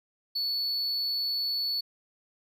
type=tone; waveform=triangle; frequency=4435 Hz; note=C#8; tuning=in tune; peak=-26 dBFS; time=0.35-1.81 s; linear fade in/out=10 ms; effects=none